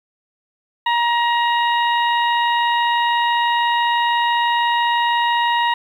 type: harmonic tone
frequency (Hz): 946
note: A#5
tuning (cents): +25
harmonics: 1 / 2 / 3 / 4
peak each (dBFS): -16 / -22 / -26 / -28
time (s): 0.86-5.74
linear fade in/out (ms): 5
effects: 8-bit